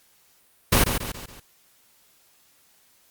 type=noise with echo; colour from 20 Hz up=pink; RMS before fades=-17 dBFS; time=0.72-0.84 s; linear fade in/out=5 ms; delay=140 ms; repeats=4; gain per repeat=-7 dB; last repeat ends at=1.4 s; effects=white hiss -60 dBFS RMS until 3.1 s + Opus 48 kbps